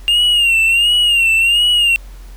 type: tone with vibrato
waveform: triangle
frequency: 2794 Hz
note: F7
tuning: in tune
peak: -8 dBFS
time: 0.08-1.96 s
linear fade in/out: 0 ms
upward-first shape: sine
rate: 1.4 Hz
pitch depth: 82 cents each way
effects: added 44 Hz sine -31 dBFS peak until 2.36 s + pink hiss -46 dBFS RMS until 2.36 s